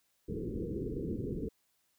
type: low-pass noise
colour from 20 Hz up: white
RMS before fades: -37 dBFS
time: 0.28-1.49 s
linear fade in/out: 10 ms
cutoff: 470 Hz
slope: 96 dB/octave
effects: white hiss -75 dBFS RMS until 1.98 s